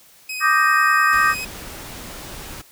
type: tone with vibrato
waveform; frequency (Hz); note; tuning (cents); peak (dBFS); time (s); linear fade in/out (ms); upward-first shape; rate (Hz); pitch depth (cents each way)
sawtooth; 2523; D#7; +23; -23; 0.29-1.45; 5; sine; 10; 14
type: chord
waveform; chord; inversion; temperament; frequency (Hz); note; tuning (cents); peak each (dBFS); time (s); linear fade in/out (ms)
sine; Eb major seventh; third; equal; 1174.7 / 1244.5 / 1568 / 1864.7; D6 / Eb6 / G6 / Bb6; 0 / 0 / 0 / 0; -19; 0.4-1.35; 50
type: noise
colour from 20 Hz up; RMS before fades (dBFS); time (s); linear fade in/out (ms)
pink; -35; 1.12-2.62; 10
effects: white hiss -50 dBFS RMS until 2.71 s